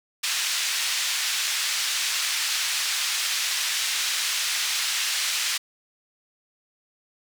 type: band-pass noise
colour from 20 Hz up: white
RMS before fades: -26 dBFS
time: 0.23-5.58 s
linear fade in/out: 10 ms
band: 1800 to 5800 Hz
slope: 12 dB/octave
effects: none